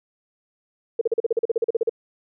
sine tone bursts, 458.6 Hz, A#4, 28 cents flat, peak -16 dBFS, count 15, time 0.99-1.895 s, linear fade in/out 5 ms, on 23 ms, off 40 ms, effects none

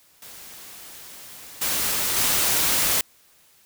white noise with level steps, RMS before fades -42 / -24 / -21 dBFS, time 0.22-3.01 s, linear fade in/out 2 ms, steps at 1.61 / 2.16 s, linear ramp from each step 10 ms, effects white hiss -57 dBFS RMS until 3.65 s

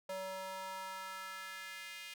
square tone with high-pass filter sweep, 189.5 Hz, F#3, 42 cents sharp, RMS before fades -45 dBFS, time 0.09-2.14 s, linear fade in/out 5 ms, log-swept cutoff 570 to 2500 Hz, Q 2.2, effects none

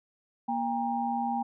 sine tone cluster, 236.4 / 801 / 940 Hz, A#3 / G5 / A#5, +24 / +37 / +14 cents, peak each -32 / -29 / -37 dBFS, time 0.48-1.43 s, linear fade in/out 10 ms, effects none

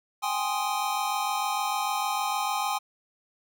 square chord, Ab major seventh, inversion third, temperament equal, 784 / 830.6 / 1046.5 / 1244.5 Hz, G5 / Ab5 / C6 / Eb6, 0 / 0 / 0 / 0 cents, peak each -33 / -31 / -33 / -34 dBFS, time 0.22-2.79 s, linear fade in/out 20 ms, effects none

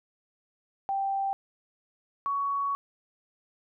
sine tone pair in turn, 784 / 1120 Hz, G5 / C#6, 0 / +18 cents, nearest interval tritone, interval 618 cents, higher second, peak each -26 dBFS, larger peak neither, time 0.89-1.33 / 2.26-2.75 s, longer second, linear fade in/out 0 ms, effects none

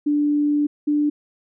sine tone pair in turn, 293.7 / 295.4 Hz, D4 / D4, 0 / +10 cents, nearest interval unison, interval 10 cents, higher second, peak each -16 dBFS, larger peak neither, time 0.06-0.67 / 0.87-1.1 s, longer first, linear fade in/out 10 ms, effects none

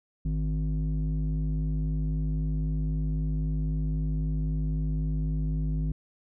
square tone with low-pass filter, 51.91 Hz, G#1, in tune, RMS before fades -28 dBFS, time 0.25-5.92 s, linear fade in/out 5 ms, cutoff 200 Hz, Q 6.6, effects none

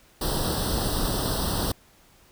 pink noise with comb filter, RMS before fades -26 dBFS, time 0.21-1.72 s, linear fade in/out 5 ms, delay 0.22 ms, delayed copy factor +1, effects pink hiss -57 dBFS RMS until 2.31 s

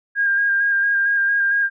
sine tone with vibrato, 1614 Hz, G#6, 50 cents flat, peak -15 dBFS, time 0.15-1.7 s, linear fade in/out 50 ms, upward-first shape square, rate 4.4 Hz, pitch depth 18 cents each way, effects none

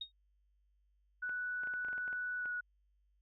sine tone with exponential decay, 3729 Hz, A#7, in tune, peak -36 dBFS, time 0.01-0.12 s, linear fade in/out 5 ms, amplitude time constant 22 ms
sine tone with pitch glide, 1480 to 1462.2 Hz, F#6 to F#6, 0 to -21 cents, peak -36 dBFS, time 1.22-2.61 s, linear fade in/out 10 ms, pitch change -21 cents, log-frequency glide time 2.39-2.48 s
clicks, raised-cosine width 0.5 ms, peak -37 dBFS, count 11, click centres 1.294 / 1.635 / 1.673 / 1.738 / 1.848 / 1.885 / 1.93 / 1.98 / 2.079 / 2.129 / 2.457 s
effects added 50 Hz sine -70 dBFS peak until 3.21 s

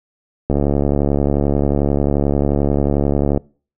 click train, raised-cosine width 2 ms, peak -3 dBFS, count 206, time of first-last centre 0.5-3.375 s, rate 71.3 Hz, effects noise-tail reverb RT60 0.4 s tail -24 dB re dry

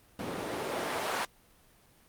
white noise with band-pass filter sweep, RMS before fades -34 dBFS, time 0.19-1.25 s, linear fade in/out 2 ms, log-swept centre 240 to 910 Hz, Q 0.83, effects pink hiss -62 dBFS RMS until 2.08 s + Opus 32 kbps

